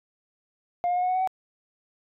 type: tone with pitch steps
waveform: sine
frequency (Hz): 705 / 713.2 / 721.5 / 729.9 / 738.3 / 746.9 / 755.6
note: F5 / F5 / F#5 / F#5 / F#5 / F#5 / F#5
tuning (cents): +16 / +36 / -44 / -24 / -4 / +16 / +36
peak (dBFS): -20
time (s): 0.84-1.274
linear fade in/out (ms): 0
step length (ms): 62
effects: tanh soft clip ceiling -20 dBFS